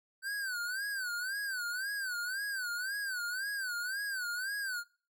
square tone with vibrato, 1531 Hz, G6, 41 cents flat, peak -35 dBFS, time 0.22-4.84 s, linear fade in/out 50 ms, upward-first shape sine, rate 1.9 Hz, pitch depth 140 cents each way, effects noise-tail reverb RT60 0.4 s tail -23 dB re dry

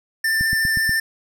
square tone with vibrato, 1784 Hz, A6, 23 cents sharp, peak -18 dBFS, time 0.24-1 s, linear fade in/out 5 ms, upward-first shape sine, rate 14 Hz, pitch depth 11 cents each way
click train, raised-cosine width 5 ms, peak -15 dBFS, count 5, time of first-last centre 0.41-0.894 s, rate 8.27 Hz
effects none

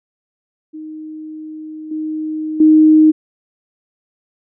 sine tone with level steps, 311.1 Hz, D#4, in tune, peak -27 / -19 / -5 dBFS, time 0.73-3.12 s, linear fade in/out 20 ms, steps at 1.91 / 2.6 s, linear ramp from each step 5 ms, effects none

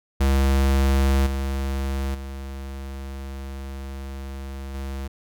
square tone with level steps, 67.8 Hz, C#2, 38 cents flat, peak -17 / -24 / -32 / -29 dBFS, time 0.2-5.08 s, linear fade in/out 10 ms, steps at 1.26 / 2.14 / 4.74 s, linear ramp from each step 10 ms, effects none

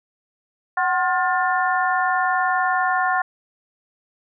harmonic tone with a mistuned harmonic, 355.2 Hz, F4, 29 cents sharp, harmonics 2 / 3 / 4 / 5, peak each -21 / -23 / -24 / -25 dBFS, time 0.77-3.22 s, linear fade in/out 5 ms, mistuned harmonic 2, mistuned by +86 cents, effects none

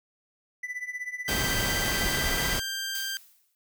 triangle tone with tremolo, 1989 Hz, B6, 12 cents sharp, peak -27 dBFS, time 0.63-2.54 s, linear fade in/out 5 ms, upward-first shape triangle, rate 16 Hz, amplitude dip 90%
pink noise, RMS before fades -29 dBFS, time 1.28-2.6 s, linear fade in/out 10 ms
15% pulse tone with pitch glide, 1571 to 1581.9 Hz, G6 to G6, +3 to +15 cents, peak -24 dBFS, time 1.28-3.17 s, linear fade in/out 0 ms, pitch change +12 cents, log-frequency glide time 1.69-2.56 s
blue noise with exponential decay, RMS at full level -35 dBFS, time 2.95-3.55 s, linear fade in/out 0 ms, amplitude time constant 130 ms
effects none

